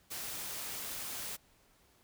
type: noise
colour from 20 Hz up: white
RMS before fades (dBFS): -41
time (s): 0.1-1.37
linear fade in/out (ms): 20
effects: pink hiss -67 dBFS RMS until 2.03 s